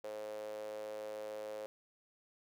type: tone with high-pass filter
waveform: sawtooth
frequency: 106.8 Hz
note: G#2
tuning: 49 cents sharp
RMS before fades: -44 dBFS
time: 0.04-1.66 s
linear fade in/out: 0 ms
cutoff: 510 Hz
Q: 9.9
effects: none